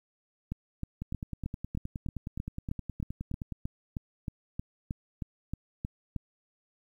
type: two click trains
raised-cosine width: 5 ms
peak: -21 / -23 dBFS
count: 19 / 25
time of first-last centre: 0.52-6.163 / 1.02-3.523 s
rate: 3.19 / 9.59 Hz
effects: 10-bit